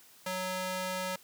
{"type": "tone with high-pass filter", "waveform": "square", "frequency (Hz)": 185, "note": "F#3", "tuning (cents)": 0, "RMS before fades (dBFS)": -35, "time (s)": [0.26, 1.16], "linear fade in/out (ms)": 5, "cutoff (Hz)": 470, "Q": 0.65, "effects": ["white hiss -58 dBFS RMS until 1.23 s", "high-pass 100 Hz 12 dB/octave"]}